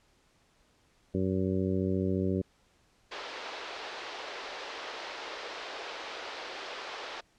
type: harmonic tone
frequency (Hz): 94.3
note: F#2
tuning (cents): +33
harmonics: 1 / 2 / 3 / 4 / 5 / 6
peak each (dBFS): -33 / -31 / -34 / -33 / -38 / -41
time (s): 1.14-2.42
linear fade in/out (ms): 10
type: band-pass noise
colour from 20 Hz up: pink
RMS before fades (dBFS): -41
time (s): 3.11-7.21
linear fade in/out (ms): 10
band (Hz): 420 to 4800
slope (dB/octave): 24
effects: pink hiss -67 dBFS RMS until 7.38 s + low-pass 8000 Hz 12 dB/octave